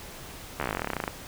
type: slowing click train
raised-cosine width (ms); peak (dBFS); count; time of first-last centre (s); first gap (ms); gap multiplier
0.5; -13; 21; 0.6-1.078; 13; 1.06
effects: pink hiss -43 dBFS RMS until 1.27 s